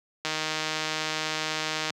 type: click train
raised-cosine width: 0.2 ms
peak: -11 dBFS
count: 259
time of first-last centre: 0.25-1.904 s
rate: 156 Hz
effects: high-pass 150 Hz 12 dB/octave